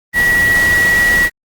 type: tone in noise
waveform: sine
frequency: 1929 Hz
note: B6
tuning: 41 cents flat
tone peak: -9 dBFS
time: 0.13-1.3 s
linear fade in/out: 50 ms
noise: pink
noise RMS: -21 dBFS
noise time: 0.13-1.3 s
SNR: +9 dB
effects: Opus 24 kbps